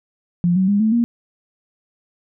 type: tone with pitch steps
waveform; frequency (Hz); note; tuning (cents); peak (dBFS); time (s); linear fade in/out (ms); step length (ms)
sine; 174.61 / 188.23 / 202.9 / 218.7 / 235.8; F3 / F#3 / G#3 / A3 / A#3; 0 / +30 / -40 / -10 / +20; -13; 0.44-1.04; 0; 120
effects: none